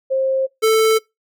sine / square tone pair in turn, 531 / 441.4 Hz, C5 / A4, +25 / +5 cents, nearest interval minor third, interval 320 cents, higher first, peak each -15 / -12 dBFS, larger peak second, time 0.1-0.47 / 0.62-0.99 s, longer neither, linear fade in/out 20 ms, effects noise-tail reverb RT60 0.2 s tail -24 dB re dry

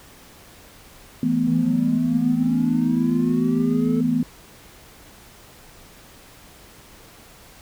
sine chord, E suspended fourth, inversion none, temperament equal, 164.81 / 220 / 246.9 Hz, E3 / A3 / B3, 0 / 0 / 0 cents, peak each -25 / -24 / -19 dBFS, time 1.23-4.23 s, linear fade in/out 2 ms
triangle linear sweep, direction up, 155 to 440 Hz, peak -26 dBFS, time 1.47-4.01 s, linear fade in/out 5 ms
effects pink hiss -47 dBFS RMS until 7.61 s

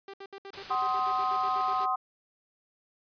sawtooth tone bursts, 393.2 Hz, G4, 5 cents sharp, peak -37 dBFS, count 15, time 0.08-1.858 s, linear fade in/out 2 ms, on 56 ms, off 67 ms
white noise, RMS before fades -41 dBFS, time 0.53-1.85 s, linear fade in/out 5 ms
sine chord, C diminished, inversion second, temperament just, 753.5 / 1046.5 / 1255.8 Hz, Gb5 / C6 / Eb6, +31 / 0 / +16 cents, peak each -30 dBFS, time 0.7-1.96 s, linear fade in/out 10 ms
effects resampled to 11025 Hz

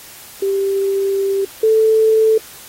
sine tone pair in turn, 392 / 440 Hz, G4 / A4, 0 / 0 cents, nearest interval major second, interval 200 cents, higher second, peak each -14 / -9 dBFS, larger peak second, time 0.42-1.45 / 1.63-2.38 s, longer first, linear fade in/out 5 ms, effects white hiss -38 dBFS RMS until 2.68 s + AAC 48 kbps

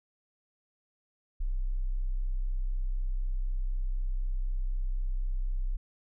sine tone, 31.99 Hz, C1, 38 cents flat, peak -27 dBFS, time 1.4-5.77 s, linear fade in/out 10 ms, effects none

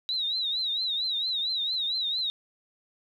sine tone with vibrato, 3865 Hz, B7, 38 cents flat, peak -26 dBFS, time 0.09-2.3 s, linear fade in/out 0 ms, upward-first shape triangle, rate 4.4 Hz, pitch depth 130 cents each way, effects 10-bit

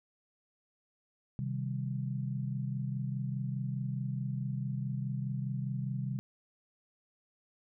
sine chord, C minor, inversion none, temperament equal, 130.81 / 155.56 / 196 Hz, C3 / Eb3 / G3, 0 / 0 / 0 cents, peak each -34 / -40 / -39 dBFS, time 1.39-6.19 s, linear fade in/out 0 ms, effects none

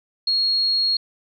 sine tone, 4295 Hz, C8, 44 cents sharp, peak -17 dBFS, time 0.27-0.97 s, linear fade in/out 5 ms, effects none

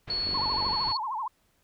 pink low-pass noise, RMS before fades -41 dBFS, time 0.07-0.93 s, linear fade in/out 10 ms, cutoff 3700 Hz, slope 24 dB/octave
sine tone, 4382 Hz, C#8, 21 cents flat, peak -27 dBFS, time 0.1-0.97 s, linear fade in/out 2 ms
click train, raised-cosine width 2 ms, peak -27 dBFS, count 23, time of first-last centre 0.27-0.73 s, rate 47.8 Hz
sine tone with vibrato, 960 Hz, B5, 49 cents flat, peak -29 dBFS, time 0.34-1.28 s, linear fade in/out 5 ms, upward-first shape sine, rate 13 Hz, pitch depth 220 cents each way
effects pink hiss -69 dBFS RMS until 1.63 s

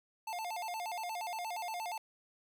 square tone with vibrato, 791 Hz, G5, 15 cents sharp, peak -38 dBFS, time 0.27-1.98 s, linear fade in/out 5 ms, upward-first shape square, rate 8.5 Hz, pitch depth 190 cents each way, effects none

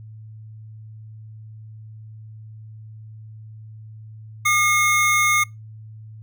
square tone pair together, 1212.3 / 2158 Hz, D#6 / C#7, -45 / -47 cents, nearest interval minor seventh, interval 998 cents, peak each -21 / -18 dBFS, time 4.45-5.44 s, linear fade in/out 10 ms, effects noise-tail reverb RT60 0.2 s tail -24 dB re dry + added 109 Hz sine -37 dBFS peak until 6.22 s

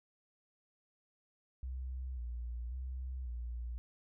sine tone with vibrato, 61.74 Hz, B1, in tune, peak -38 dBFS, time 1.63-3.78 s, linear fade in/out 0 ms, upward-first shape square, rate 0.92 Hz, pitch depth 64 cents each way, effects none

